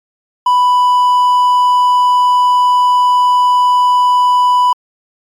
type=tone; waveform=triangle; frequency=991 Hz; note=B5; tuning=6 cents sharp; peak=-5 dBFS; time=0.46-4.73 s; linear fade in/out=5 ms; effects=MP3 96 kbps